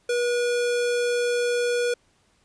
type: tone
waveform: square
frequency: 483.4 Hz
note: B4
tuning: 37 cents flat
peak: -22 dBFS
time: 0.09-1.94 s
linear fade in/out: 5 ms
effects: pink hiss -64 dBFS RMS until 2.44 s + resampled to 22050 Hz